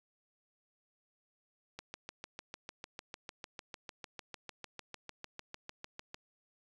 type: click train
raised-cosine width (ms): 0.2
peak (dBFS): -26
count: 30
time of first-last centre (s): 1.79-6.144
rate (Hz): 6.66
effects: none